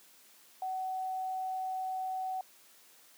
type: tone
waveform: sine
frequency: 752 Hz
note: F#5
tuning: 28 cents sharp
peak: -33 dBFS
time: 0.62-2.41 s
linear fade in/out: 2 ms
effects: white hiss -60 dBFS RMS until 3.17 s + high-pass 200 Hz 12 dB/octave